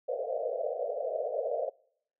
pink band-pass noise, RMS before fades -33 dBFS, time 0.08-1.7 s, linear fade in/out 10 ms, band 460 to 690 Hz, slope 96 dB/octave, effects noise-tail reverb RT60 0.7 s tail -26 dB re dry

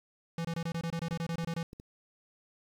square tone bursts, 166.9 Hz, E3, 22 cents sharp, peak -32 dBFS, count 14, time 0.38-1.63 s, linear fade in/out 2 ms, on 67 ms, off 24 ms
clicks, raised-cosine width 3 ms, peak -33 dBFS, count 6, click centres 1.127 / 1.345 / 1.438 / 1.537 / 1.731 / 1.799 s
effects low-pass 7000 Hz 12 dB/octave + 9-bit

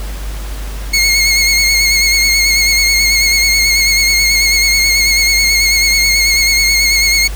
20% pulse tone with vibrato, 2168 Hz, C#7, 39 cents flat, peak -4 dBFS, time 0.93-7.28 s, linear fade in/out 10 ms, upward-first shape sine, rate 9.2 Hz, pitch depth 39 cents each way, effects added 50 Hz sine -20 dBFS peak until 7.35 s + pink hiss -31 dBFS RMS until 7.35 s

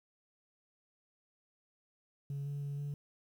sine tone with pitch steps, 140.7 / 142.9 / 142.1 / 144.1 Hz, C#3 / D3 / C#3 / D3, +26 / -47 / +43 / -33 cents, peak -34 dBFS, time 2.3-2.94 s, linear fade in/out 2 ms, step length 160 ms, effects tanh soft clip ceiling -35 dBFS + 11-bit

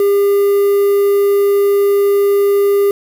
triangle tone with quantisation, 402 Hz, G4, 44 cents sharp, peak -7 dBFS, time 0-2.91 s, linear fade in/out 2 ms, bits 5, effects none

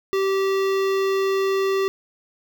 square tone with notch filter, 388 Hz, G4, 18 cents flat, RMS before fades -21 dBFS, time 0.13-1.88 s, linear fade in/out 0 ms, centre 9700 Hz, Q 0.53, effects none

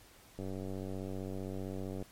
click train, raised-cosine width 2 ms, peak -28 dBFS, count 157, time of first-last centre 0.39-2.025 s, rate 95.4 Hz, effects pink hiss -59 dBFS RMS until 2.11 s + MP3 64 kbps

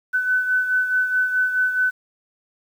sine beating tone pair, 1505 / 1509.7 Hz, F#6 / F#6, +29 / +34 cents, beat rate 4.7 Hz, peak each -18 / -26 dBFS, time 0.13-1.91 s, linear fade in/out 20 ms, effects 8-bit

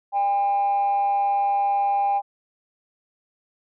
sine tone with amplitude modulation, 803 Hz, G5, 41 cents sharp, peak -15 dBFS, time 0.12-2.22 s, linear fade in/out 50 ms, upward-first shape sine, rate 212 Hz, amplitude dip 45%, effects tanh soft clip ceiling -15 dBFS

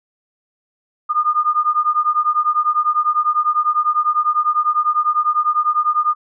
sine beating tone pair, 1213 / 1223 Hz, D#6 / D#6, -44 / -30 cents, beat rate 10 Hz, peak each -17 dBFS, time 1.09-6.15 s, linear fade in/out 20 ms, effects none

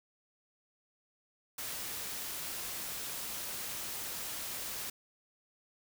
white noise, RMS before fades -40 dBFS, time 1.58-4.9 s, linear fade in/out 5 ms, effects none

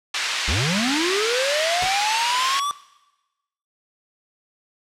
pink band-pass noise, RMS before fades -25 dBFS, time 0.14-2.6 s, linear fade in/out 5 ms, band 1800 to 5100 Hz, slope 12 dB/octave
square linear sweep, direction up, 59 to 1174.7 Hz, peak -22 dBFS, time 0.48-2.71 s, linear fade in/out 0 ms
pink noise with exponential decay, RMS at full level -27 dBFS, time 1.82-1.97 s, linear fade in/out 1 ms, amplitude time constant 31 ms
effects noise-tail reverb RT60 1.0 s tail -19 dB re dry + low-pass 10000 Hz 12 dB/octave

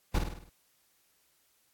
brown noise with echo, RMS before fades -25 dBFS, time 0.14-0.19 s, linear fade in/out 10 ms, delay 51 ms, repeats 6, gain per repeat -5 dB, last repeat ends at 0.496 s, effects white hiss -70 dBFS RMS until 1.73 s + AAC 64 kbps

